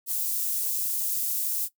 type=high-pass noise; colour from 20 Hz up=white; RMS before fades=-28 dBFS; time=0.06-1.69 s; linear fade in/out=50 ms; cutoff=9400 Hz; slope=12 dB/octave; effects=noise-tail reverb RT60 0.1 s tail -17 dB re dry